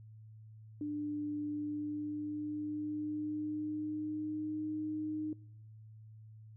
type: tone with pitch glide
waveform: sine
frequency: 296.4 to 307.7 Hz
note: D4 to D#4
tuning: +16 to -19 cents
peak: -35 dBFS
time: 0.81-5.33 s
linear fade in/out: 2 ms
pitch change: +65 cents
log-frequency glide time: 1.43-4.65 s
effects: noise-tail reverb RT60 0.9 s tail -23 dB re dry + added 109 Hz sine -51 dBFS peak until 6.56 s